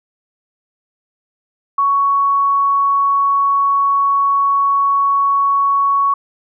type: tone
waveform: sine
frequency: 1115 Hz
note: C#6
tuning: 10 cents sharp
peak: -11 dBFS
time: 1.78-6.14 s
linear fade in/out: 5 ms
effects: none